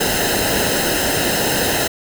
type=noise with comb filter; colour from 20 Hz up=pink; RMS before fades=-18 dBFS; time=0-1.88 s; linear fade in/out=10 ms; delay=0.87 ms; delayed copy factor=-0.75; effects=none